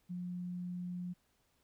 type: tone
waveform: sine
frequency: 178.3 Hz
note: F3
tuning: 36 cents sharp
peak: -38 dBFS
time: 0.09-1.14 s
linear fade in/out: 20 ms
effects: pink hiss -75 dBFS RMS until 1.63 s